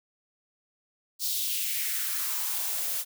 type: noise with high-pass filter sweep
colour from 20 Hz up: blue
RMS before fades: -30 dBFS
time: 1.19-3.05 s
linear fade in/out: 50 ms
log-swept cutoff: 4600 to 400 Hz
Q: 2.5
effects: none